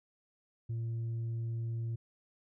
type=tone with tanh clipping; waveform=sine; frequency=115 Hz; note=A#2; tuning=23 cents flat; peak=-34 dBFS; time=0.69-1.96 s; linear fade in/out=10 ms; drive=2 dB; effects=none